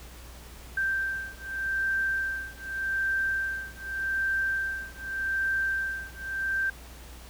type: beating tone pair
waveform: sine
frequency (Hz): 1568 / 1568.84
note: G6 / G6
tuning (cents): 0 / +1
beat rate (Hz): 0.84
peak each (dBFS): -30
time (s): 0.77-6.7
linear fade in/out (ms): 5
effects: added 60 Hz sine -45 dBFS peak until 7.29 s + pink hiss -49 dBFS RMS until 7.29 s